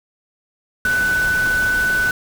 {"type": "tone in noise", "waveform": "sine", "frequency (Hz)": 1496, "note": "F#6", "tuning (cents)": 19, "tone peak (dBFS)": -15, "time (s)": [0.85, 2.11], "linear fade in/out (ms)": 2, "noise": "pink", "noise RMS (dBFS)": -28, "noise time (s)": [0.85, 2.11], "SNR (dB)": 10, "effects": []}